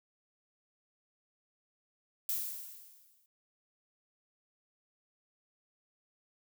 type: noise with exponential decay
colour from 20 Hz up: violet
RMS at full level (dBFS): -32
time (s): 2.29-3.26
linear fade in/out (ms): 1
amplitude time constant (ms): 210
effects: none